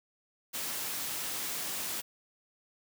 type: high-pass noise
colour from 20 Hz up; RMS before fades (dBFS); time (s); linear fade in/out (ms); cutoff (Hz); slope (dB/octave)
white; -36; 0.53-2.02; 20; 110; 12
effects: none